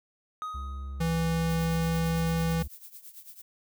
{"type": "tone with exponential decay", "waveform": "triangle", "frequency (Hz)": 1253, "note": "D#6", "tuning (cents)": 12, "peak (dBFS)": -29, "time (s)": [0.42, 1.34], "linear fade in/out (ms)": 0, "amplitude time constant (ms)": 200}
{"type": "tone with pitch glide", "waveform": "triangle", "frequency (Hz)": [68.5, 69.3], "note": ["C#2", "C#2"], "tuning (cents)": [-20, 0], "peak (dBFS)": -32, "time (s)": [0.54, 2.68], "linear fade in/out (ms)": 10, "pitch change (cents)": 20, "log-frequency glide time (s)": [1.19, 2.26]}
{"type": "tone", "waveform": "square", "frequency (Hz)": 164.81, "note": "E3", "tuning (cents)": 0, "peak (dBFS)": -26, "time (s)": [1, 2.63], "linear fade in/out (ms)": 10}
{"type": "noise with tremolo", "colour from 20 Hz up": "violet", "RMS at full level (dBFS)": -44, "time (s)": [1.49, 3.42], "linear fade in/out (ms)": 10, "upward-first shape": "triangle", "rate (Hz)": 9, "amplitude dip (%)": 85}
{"effects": []}